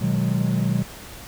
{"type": "chord", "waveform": "triangle", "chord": "G# minor seventh", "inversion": "first", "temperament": "equal", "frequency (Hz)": [123.47, 155.56, 185, 207.7], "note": ["B2", "D#3", "F#3", "G#3"], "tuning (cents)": [0, 0, 0, 0], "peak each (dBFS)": [-22, -24, -21, -25], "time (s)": [0.01, 0.83], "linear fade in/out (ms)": 10, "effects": ["pink hiss -40 dBFS RMS until 1.27 s"]}